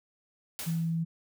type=noise with exponential decay; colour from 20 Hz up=white; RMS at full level=-35 dBFS; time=0.59-1.03 s; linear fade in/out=0 ms; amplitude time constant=94 ms
type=tone; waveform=sine; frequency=164.81 Hz; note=E3; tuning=in tune; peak=-27 dBFS; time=0.66-1.05 s; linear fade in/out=20 ms
effects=none